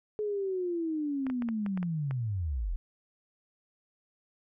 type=linear sweep; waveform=sine; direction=down; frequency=428 to 35.03 Hz; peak=-29 dBFS; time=0.19-2.76 s; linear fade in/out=0 ms
type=clicks; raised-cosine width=0.5 ms; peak=-26 dBFS; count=8; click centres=1.267 / 1.3 / 1.422 / 1.488 / 1.663 / 1.775 / 1.829 / 2.11 s
effects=none